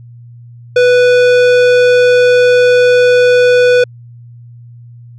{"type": "tone with tanh clipping", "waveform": "sine", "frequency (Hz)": 493.9, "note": "B4", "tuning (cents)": 0, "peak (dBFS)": -7, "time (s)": [0.76, 3.84], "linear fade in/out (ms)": 5, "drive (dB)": 17, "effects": ["added 119 Hz sine -32 dBFS peak until 5.18 s"]}